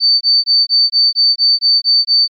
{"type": "tone bursts", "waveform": "sine", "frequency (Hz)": 4561, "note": "C#8", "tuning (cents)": 49, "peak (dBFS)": -6, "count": 10, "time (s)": [0, 2.28], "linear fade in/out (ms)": 50, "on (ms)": 210, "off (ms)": 20, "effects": ["tanh soft clip ceiling -3 dBFS", "MP3 32 kbps"]}